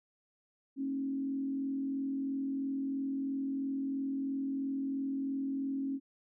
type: tone with frequency modulation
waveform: sine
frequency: 271.9 Hz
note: C#4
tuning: 33 cents flat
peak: -32 dBFS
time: 0.76-6 s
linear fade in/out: 50 ms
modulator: 43 Hz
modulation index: 0.44
effects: none